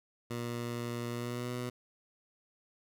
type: tone with pitch glide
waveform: 15% pulse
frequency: 119.2 to 123.26 Hz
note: A#2 to B2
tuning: +39 to -3 cents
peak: -29 dBFS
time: 0.3-1.7 s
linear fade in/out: 10 ms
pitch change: +58 cents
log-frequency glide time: 1.1-1.54 s
effects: none